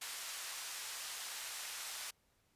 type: band-pass noise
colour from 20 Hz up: white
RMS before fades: -45 dBFS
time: 0.01-2.11 s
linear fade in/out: 10 ms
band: 850 to 9000 Hz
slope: 12 dB/octave
effects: pink hiss -75 dBFS RMS until 2.55 s + resampled to 32000 Hz